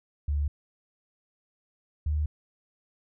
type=tone pair in turn; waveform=sine; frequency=72.6 / 75.34 Hz; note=D2 / D2; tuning=-19 / +45 cents; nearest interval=minor second; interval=64 cents; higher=second; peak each=-24 / -24 dBFS; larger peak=neither; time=0.28-0.48 / 2.06-2.26 s; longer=neither; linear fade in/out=5 ms; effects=none